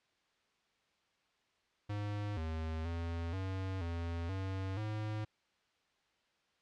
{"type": "tone with pitch steps", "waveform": "square", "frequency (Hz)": [103.4, 79.9, 84.1, 94.9, 84.5, 95.5, 107.3], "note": ["G#2", "D#2", "E2", "F#2", "E2", "G2", "A2"], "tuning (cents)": [-7, 47, 35, 44, 43, -45, -43], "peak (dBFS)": -37, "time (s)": [1.89, 5.25], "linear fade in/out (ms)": 10, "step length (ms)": 480, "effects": ["white hiss -75 dBFS RMS until 6.61 s", "low-pass 4000 Hz 12 dB/octave"]}